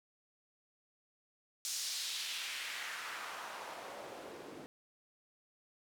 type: noise with band-pass filter sweep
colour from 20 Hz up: white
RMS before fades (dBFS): -43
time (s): 1.65-4.66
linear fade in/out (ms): 0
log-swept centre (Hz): 6100 to 300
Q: 1.5
effects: none